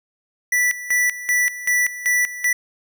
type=tone with tremolo; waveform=square; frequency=1967 Hz; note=B6; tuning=7 cents flat; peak=-16 dBFS; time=0.52-2.53 s; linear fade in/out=5 ms; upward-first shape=square; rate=2.6 Hz; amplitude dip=80%; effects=none